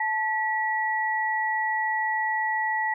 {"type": "tone pair together", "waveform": "sine", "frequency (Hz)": [873, 1936.2], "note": ["A5", "B6"], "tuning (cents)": [-14, -35], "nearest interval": "octave + major second", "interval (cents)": 1379, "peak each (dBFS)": -26, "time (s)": [0, 2.94], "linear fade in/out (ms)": 5, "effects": []}